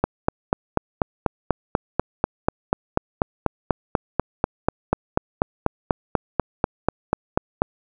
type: click train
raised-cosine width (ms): 1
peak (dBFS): -3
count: 32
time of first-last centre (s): 0.04-7.619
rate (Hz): 4.09
effects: none